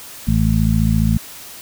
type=harmonic tone; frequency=54.7 Hz; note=A1; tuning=9 cents flat; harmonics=1 / 2 / 3 / 4; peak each=-18 / -18 / -18 / -18 dBFS; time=0.27-1.18 s; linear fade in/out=10 ms; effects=white hiss -36 dBFS RMS until 1.61 s